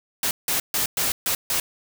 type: noise bursts at uneven times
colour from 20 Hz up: white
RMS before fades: -23 dBFS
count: 6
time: 0.23-0.31 / 0.48-0.6 / 0.74-0.86 / 0.97-1.12 / 1.26-1.35 / 1.5-1.6 s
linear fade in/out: 2 ms
effects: none